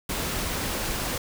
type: noise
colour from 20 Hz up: pink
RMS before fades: -29 dBFS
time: 0.09-1.18 s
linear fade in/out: 5 ms
effects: none